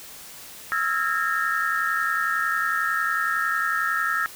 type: tone cluster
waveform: sine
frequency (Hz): 1298 / 1369 / 1650 / 1828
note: E6 / F6 / G#6 / A#6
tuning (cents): -27 / -35 / -12 / -34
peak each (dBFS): -27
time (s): 0.72-4.26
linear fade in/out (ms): 0
effects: white hiss -42 dBFS RMS until 4.35 s